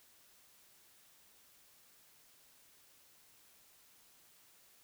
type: silence
effects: white hiss -65 dBFS RMS until 4.83 s